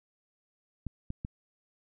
clicks, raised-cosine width 5 ms, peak -23 dBFS, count 3, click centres 0.867 / 1.104 / 1.249 s, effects none

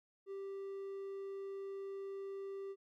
triangle tone, 392 Hz, G4, in tune, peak -40 dBFS, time 0.26-2.76 s, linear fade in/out 50 ms, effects none

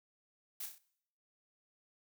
blue noise with echo, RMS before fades -42 dBFS, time 0.6-0.66 s, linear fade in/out 5 ms, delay 31 ms, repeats 4, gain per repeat -5 dB, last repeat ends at 0.784 s, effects noise-tail reverb RT60 0.7 s tail -21 dB re dry

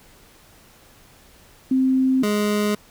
sine / 25% pulse tone pair in turn, 261.6 / 208.3 Hz, C4 / G#3, 0 / +5 cents, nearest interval major third, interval 395 cents, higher first, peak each -15 / -15 dBFS, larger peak neither, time 1.71-2.23 / 2.23-2.75 s, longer neither, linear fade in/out 5 ms, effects pink hiss -51 dBFS RMS until 2.9 s

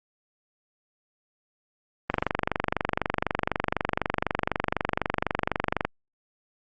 click train, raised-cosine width 0.5 ms, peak -8 dBFS, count 91, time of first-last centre 2.1-5.85 s, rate 24 Hz, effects Opus 32 kbps

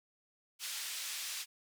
pink band-pass noise, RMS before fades -41 dBFS, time 0.59-1.46 s, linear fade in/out 50 ms, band 2700 to 12000 Hz, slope 12 dB/octave, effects none

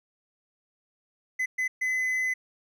triangle tone bursts at uneven times, 2024 Hz, B6, 42 cents sharp, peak -23 dBFS, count 3, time 1.39-1.46 / 1.58-1.68 / 1.81-2.34 s, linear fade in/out 10 ms, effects none

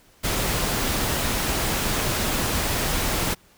pink noise, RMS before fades -24 dBFS, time 0.23-3.35 s, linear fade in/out 20 ms, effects pink hiss -56 dBFS RMS until 3.57 s

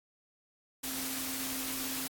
sine tone in noise, 263.9 Hz, C4, 15 cents sharp, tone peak -43 dBFS, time 0.83-2.08 s, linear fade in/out 10 ms, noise white, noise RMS -37 dBFS, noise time 0.83-2.08 s, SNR -9 dB, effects AAC 64 kbps

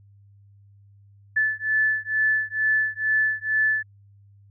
sine beating tone pair, 1740 / 1742.2 Hz, A6 / A6, -20 / -18 cents, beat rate 2.2 Hz, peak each -23 dBFS, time 1.36-3.83 s, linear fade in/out 10 ms, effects added 100 Hz sine -50 dBFS peak until 4.5 s

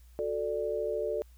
sine chord, D major, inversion first, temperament just, 367.1 / 440.5 / 587.3 Hz, F#4 / A4 / D5, -14 / +2 / 0 cents, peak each -37 / -32 / -33 dBFS, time 0.19-1.22 s, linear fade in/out 0 ms, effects added 60 Hz sine -52 dBFS peak until 1.37 s + white hiss -67 dBFS RMS until 1.37 s

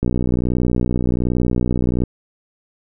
click train, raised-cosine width 3 ms, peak -6 dBFS, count 124, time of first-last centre 0.03-2.037 s, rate 61.3 Hz, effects none

